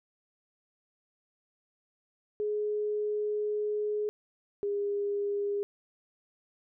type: tone pair in turn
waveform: sine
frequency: 420 / 406.2 Hz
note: G#4 / G#4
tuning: +19 / -38 cents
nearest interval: minor second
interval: 57 cents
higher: first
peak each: -28 dBFS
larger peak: neither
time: 2.4-4.09 / 4.63-5.63 s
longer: first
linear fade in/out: 0 ms
effects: none